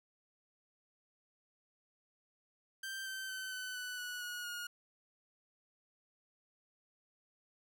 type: tone with pitch steps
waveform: sawtooth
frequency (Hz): 1568 / 1548.2 / 1528.7 / 1509.3 / 1490.3 / 1471.5 / 1452.9 / 1434.5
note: G6 / G6 / G6 / F#6 / F#6 / F#6 / F#6 / F6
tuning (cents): 0 / -22 / -44 / +34 / +12 / -10 / -32 / +46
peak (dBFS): -37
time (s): 2.83-4.67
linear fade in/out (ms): 5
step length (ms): 230
effects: none